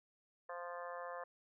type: harmonic tone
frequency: 174.61 Hz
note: F3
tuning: in tune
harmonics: 3 / 4 / 5 / 6 / 7 / 8 / 9 / 10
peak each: -47 / -50 / -57 / -49 / -53 / -61 / -58 / -54 dBFS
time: 0.49-1.24 s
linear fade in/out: 5 ms
effects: none